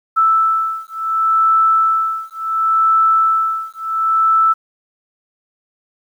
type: beating tone pair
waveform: sine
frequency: 1318.5 / 1319.2 Hz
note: E6 / E6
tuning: 0 / +1 cents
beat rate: 0.7 Hz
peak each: -15 / -15 dBFS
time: 0.16-4.54 s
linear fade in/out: 20 ms
effects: 8-bit